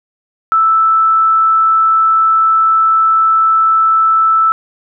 sine tone, 1318 Hz, E6, 1 cent flat, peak -7 dBFS, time 0.52-4.52 s, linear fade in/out 0 ms, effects none

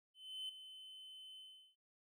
triangle tone with ADSR envelope, 3051 Hz, G7, 48 cents flat, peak -40 dBFS, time 0.14-1.76 s, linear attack 350 ms, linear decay 6 ms, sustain -11 dB, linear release 380 ms, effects none

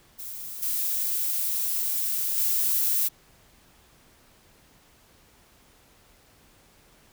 violet noise with level steps, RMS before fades -37 / -27 / -24 dBFS, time 0.18-3.09 s, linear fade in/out 20 ms, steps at 0.62 / 2.37 s, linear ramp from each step 10 ms, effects pink hiss -58 dBFS RMS until 7.12 s

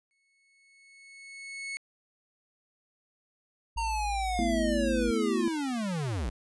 40% pulse tone with exponential growth, 2200 Hz, C#7, 14 cents flat, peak -32 dBFS, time 0.11-1.77 s, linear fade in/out 0 ms, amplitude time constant 360 ms
sine tone, 54.4 Hz, A1, 19 cents flat, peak -33 dBFS, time 3.76-5.11 s, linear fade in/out 5 ms
square linear sweep, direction down, 928 to 48.32 Hz, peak -30 dBFS, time 3.77-6.3 s, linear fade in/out 10 ms
sine chord, A suspended second, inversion none, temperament equal, 220 / 246.9 / 329.6 Hz, A3 / B3 / E4, 0 / 0 / 0 cents, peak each -31 dBFS, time 4.39-5.48 s, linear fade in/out 0 ms
effects resampled to 24000 Hz

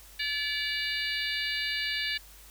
harmonic tone with a mistuned harmonic, 576 Hz, D5, 34 cents flat, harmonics 3 / 4 / 5 / 6 / 7 / 8, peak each -34 / -35 / -36 / -37 / -37 / -38 dBFS, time 0.19-2.18 s, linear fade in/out 10 ms, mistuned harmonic 6, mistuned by +71 cents, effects added 50 Hz sine -53 dBFS peak until 2.5 s + white hiss -53 dBFS RMS until 2.5 s

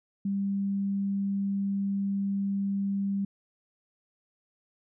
sine tone, 197.9 Hz, G3, 17 cents sharp, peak -26 dBFS, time 0.25-3.25 s, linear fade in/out 5 ms, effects none

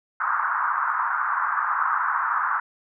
pink band-pass noise, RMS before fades -24 dBFS, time 0.2-2.6 s, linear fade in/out 5 ms, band 990 to 1500 Hz, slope 48 dB/octave, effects none

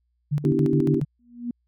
sine tone with tremolo, 146.83 Hz, D3, in tune, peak -19 dBFS, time 0.31-1.05 s, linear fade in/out 20 ms, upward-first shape square, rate 7.1 Hz, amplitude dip 75%
sine chord, E minor seventh, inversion second, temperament equal, 246.9 / 293.7 / 329.6 / 392 Hz, B3 / D4 / E4 / G4, 0 / 0 / 0 / 0 cents, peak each -25 dBFS, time 0.44-1 s, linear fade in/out 5 ms
sine tone with exponential growth, 240 Hz, B3, 49 cents flat, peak -23 dBFS, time 1.19-1.51 s, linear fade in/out 5 ms, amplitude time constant 68 ms
effects added 60 Hz sine -68 dBFS peak until 1.67 s

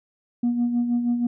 sine tone with tremolo, 240 Hz, B3, 49 cents flat, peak -16 dBFS, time 0.43-1.27 s, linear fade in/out 5 ms, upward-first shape sine, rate 6.3 Hz, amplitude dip 55%, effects tanh soft clip ceiling -16 dBFS

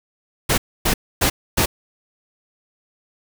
pink noise bursts, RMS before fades -17 dBFS, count 4, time 0.49-1.66 s, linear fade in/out 10 ms, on 90 ms, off 270 ms, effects none

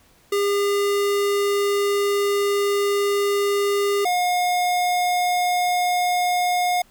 square tone pair in turn, 404.1 / 717.5 Hz, G#4 / F5, -47 / +47 cents, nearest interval minor seventh, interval 994 cents, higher second, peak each -19 dBFS, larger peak neither, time 0.32-4.05 / 4.05-6.82 s, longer first, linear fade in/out 5 ms, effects pink hiss -56 dBFS RMS until 6.9 s

